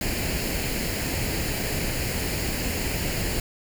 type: noise with comb filter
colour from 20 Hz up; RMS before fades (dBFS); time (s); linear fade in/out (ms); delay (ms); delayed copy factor
pink; -27; 0.01-3.4; 2; 0.42; +0.6
effects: none